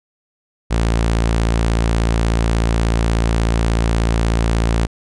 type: tone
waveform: sawtooth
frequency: 56.5 Hz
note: A1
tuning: 47 cents sharp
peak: -10 dBFS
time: 0.7-4.87 s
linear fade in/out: 20 ms
effects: resampled to 22050 Hz